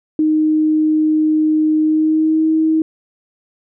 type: tone with pitch glide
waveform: sine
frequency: 310 to 317.1 Hz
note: D#4 to D#4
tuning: -6 to +33 cents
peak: -11 dBFS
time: 0.19-2.82 s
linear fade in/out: 2 ms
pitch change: +39 cents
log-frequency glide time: 1.81-2.47 s
effects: none